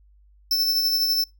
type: tone with tremolo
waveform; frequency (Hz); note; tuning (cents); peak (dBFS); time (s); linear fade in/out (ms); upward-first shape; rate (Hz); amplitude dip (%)
square; 5310; E8; +12; -18; 0.51-1.24; 2; sine; 12; 35
effects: noise-tail reverb RT60 0.2 s tail -24 dB re dry + added 50 Hz sine -52 dBFS peak until 1.39 s